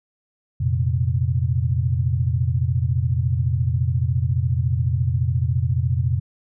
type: chord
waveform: sine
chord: F suspended fourth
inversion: none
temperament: equal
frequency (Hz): 87.31 / 116.54 / 130.81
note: F2 / Bb2 / C3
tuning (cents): 0 / 0 / 0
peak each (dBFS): -22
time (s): 0.6-6.2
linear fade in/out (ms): 10
effects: none